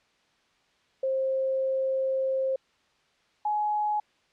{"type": "tone pair in turn", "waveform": "sine", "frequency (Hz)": [530, 841.3], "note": ["C5", "G#5"], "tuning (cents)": [22, 22], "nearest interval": "minor sixth", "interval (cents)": 800, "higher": "second", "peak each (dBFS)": -24, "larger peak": "neither", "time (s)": [[1.03, 2.56], [3.45, 4]], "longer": "first", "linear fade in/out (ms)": 5, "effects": ["white hiss -66 dBFS RMS until 4.32 s", "low-pass 4000 Hz 12 dB/octave"]}